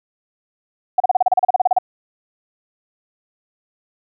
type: tone bursts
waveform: sine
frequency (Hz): 741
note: F#5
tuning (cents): +2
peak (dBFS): -9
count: 15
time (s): 0.98-1.786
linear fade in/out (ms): 5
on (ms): 22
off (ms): 34
effects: none